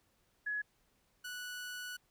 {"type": "tone pair in turn", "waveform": ["sine", "sawtooth"], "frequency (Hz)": [1688, 1476.3], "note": ["G#6", "F#6"], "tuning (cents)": [28, -4], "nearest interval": "major second", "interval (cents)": 232, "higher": "first", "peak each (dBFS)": [-34, -38], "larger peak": "first", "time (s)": [[0.46, 0.62], [1.24, 1.97]], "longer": "second", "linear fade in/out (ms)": 10, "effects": ["pink hiss -74 dBFS RMS until 2.1 s"]}